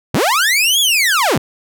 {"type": "linear two-way sweep", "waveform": "sawtooth", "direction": "up then down", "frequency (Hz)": [77.78, 3440, 77.78], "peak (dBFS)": -8, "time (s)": [0.14, 1.38], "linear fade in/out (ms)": 5, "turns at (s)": 0.8, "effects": []}